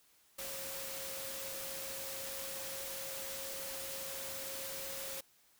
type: tone in noise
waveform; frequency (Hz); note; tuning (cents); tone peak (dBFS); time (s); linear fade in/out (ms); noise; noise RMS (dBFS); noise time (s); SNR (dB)
sine; 540; C#5; -45; -48; 0.38-5.21; 10; white; -43; 0.38-5.21; -8
effects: white hiss -68 dBFS RMS until 5.59 s